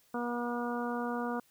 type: harmonic tone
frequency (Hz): 240.3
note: B3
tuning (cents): -47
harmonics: 1 / 2 / 3 / 4 / 5 / 6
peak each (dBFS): -35 / -38 / -40 / -41 / -42 / -43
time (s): 0.14-1.4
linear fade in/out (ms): 5
effects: white hiss -67 dBFS RMS until 1.5 s